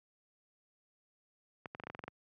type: clicks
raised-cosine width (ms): 0.5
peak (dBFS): -27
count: 10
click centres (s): 1.658 / 1.749 / 1.799 / 1.837 / 1.87 / 1.9 / 1.949 / 1.992 / 2.039 / 2.08
effects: high-pass 100 Hz 12 dB/octave